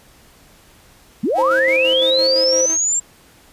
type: linear sweep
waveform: sine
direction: up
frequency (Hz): 171.5 to 7480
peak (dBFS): -15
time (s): 1.23-3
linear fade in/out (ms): 10
type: tone with tremolo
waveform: sawtooth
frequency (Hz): 323.1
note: E4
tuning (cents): -35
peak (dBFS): -23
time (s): 1.34-2.78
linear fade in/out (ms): 50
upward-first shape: square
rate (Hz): 5.9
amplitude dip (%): 50
type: tone with vibrato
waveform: sine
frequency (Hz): 524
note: C5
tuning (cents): +2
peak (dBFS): -15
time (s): 1.38-2.66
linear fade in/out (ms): 5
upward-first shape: sine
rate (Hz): 1.4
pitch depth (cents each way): 11
effects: pink hiss -49 dBFS RMS until 3.52 s + resampled to 32000 Hz